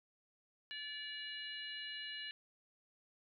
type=harmonic tone; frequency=578 Hz; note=D5; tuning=28 cents flat; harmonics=3 / 4 / 5 / 6 / 7; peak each=-48 / -55 / -46 / -59 / -50 dBFS; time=0.71-2.31 s; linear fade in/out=0 ms; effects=none